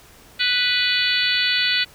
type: harmonic tone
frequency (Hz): 493.9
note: B4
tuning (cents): 0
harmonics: 3 / 4 / 5 / 6 / 7 / 8 / 9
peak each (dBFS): -25 / -25 / -25 / -25 / -25 / -25 / -25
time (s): 0.39-1.85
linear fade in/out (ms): 20
effects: pink hiss -48 dBFS RMS until 1.94 s